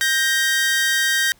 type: tone pair together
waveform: sawtooth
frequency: 1575 / 1873 Hz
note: G6 / A#6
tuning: +8 / +8 cents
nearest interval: minor third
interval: 300 cents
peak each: -16 dBFS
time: 0.01-1.32 s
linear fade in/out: 0 ms
effects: pink hiss -55 dBFS RMS until 1.39 s